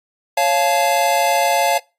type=chord; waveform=square; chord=Db augmented; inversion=none; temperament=just; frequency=554.4 / 693 / 866.2 Hz; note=Db5 / F5 / A5; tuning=0 / -14 / -27 cents; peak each=-21 / -18 / -19 dBFS; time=0.37-1.78 s; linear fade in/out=5 ms; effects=noise-tail reverb RT60 0.3 s tail -25 dB re dry + AAC 48 kbps